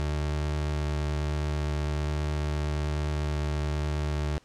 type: tone with vibrato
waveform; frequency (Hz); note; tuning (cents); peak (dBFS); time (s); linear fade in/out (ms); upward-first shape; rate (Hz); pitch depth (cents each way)
30% pulse; 74.9; D2; +35; -24; 0-4.38; 0; sine; 9.1; 8
effects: pink hiss -60 dBFS RMS until 4.44 s + low-pass 7000 Hz 12 dB/octave